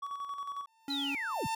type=tone with tremolo; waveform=triangle; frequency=1128 Hz; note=C#6; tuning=30 cents sharp; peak=-33 dBFS; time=0.02-0.66 s; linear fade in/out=10 ms; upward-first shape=square; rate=11 Hz; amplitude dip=50%
type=tone with exponential growth; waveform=45% pulse; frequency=896 Hz; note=A5; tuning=31 cents sharp; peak=-30 dBFS; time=0.67-1.55 s; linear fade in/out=5 ms; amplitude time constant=190 ms
type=tone; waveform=square; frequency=279.4 Hz; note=C#4; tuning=14 cents sharp; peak=-36 dBFS; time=0.88-1.15 s; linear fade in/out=2 ms
type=linear sweep; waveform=sine; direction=down; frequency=4129 to 61.74 Hz; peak=-33 dBFS; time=0.9-1.47 s; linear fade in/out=5 ms
effects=none